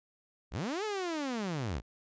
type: linear two-way sweep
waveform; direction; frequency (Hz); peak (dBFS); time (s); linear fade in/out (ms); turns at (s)
sawtooth; up then down; 36.37 to 440 to 47.65; -29; 0.51-1.82; 50; 0.84
effects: resampled to 16000 Hz